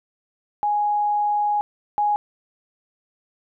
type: tone pair in turn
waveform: sine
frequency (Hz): 830.6 / 830.6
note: G#5 / G#5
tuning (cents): 0 / 0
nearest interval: unison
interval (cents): 0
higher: neither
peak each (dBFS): -18 / -17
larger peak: second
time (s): 0.63-1.61 / 1.98-2.16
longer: first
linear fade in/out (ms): 0
effects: none